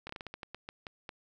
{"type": "slowing click train", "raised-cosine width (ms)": 0.3, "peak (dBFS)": -25, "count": 12, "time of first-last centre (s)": [0.07, 1.092], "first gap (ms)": 24, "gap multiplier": 1.25, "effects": []}